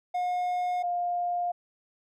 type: tone pair in turn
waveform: triangle / sine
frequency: 719 / 705.4 Hz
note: F#5 / F5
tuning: -50 / +17 cents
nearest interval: unison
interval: 33 cents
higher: first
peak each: -24 / -26 dBFS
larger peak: first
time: 0.14-0.83 / 0.83-1.52 s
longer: neither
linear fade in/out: 10 ms
effects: none